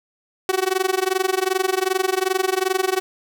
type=tone with amplitude modulation; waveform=sawtooth; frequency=376.3 Hz; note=F#4; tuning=29 cents sharp; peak=-11 dBFS; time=0.49-3 s; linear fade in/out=0 ms; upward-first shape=sine; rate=22.6 Hz; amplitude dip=95%; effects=none